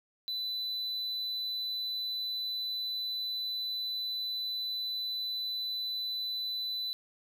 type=tone; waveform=triangle; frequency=3996 Hz; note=B7; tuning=20 cents sharp; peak=-31 dBFS; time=0.28-6.93 s; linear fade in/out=0 ms; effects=none